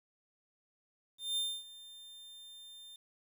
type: tone with ADSR envelope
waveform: 45% pulse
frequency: 3600 Hz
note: A7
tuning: 39 cents sharp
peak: -31 dBFS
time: 1.18-2.96 s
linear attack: 190 ms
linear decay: 260 ms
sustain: -19 dB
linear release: 3 ms
effects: 11-bit